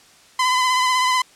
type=tone with vibrato; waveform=sawtooth; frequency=1014 Hz; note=B5; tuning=45 cents sharp; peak=-12 dBFS; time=0.39-1.22 s; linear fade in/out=5 ms; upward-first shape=triangle; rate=16 Hz; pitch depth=37 cents each way; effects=white hiss -50 dBFS RMS until 1.35 s + low-pass 8000 Hz 12 dB/octave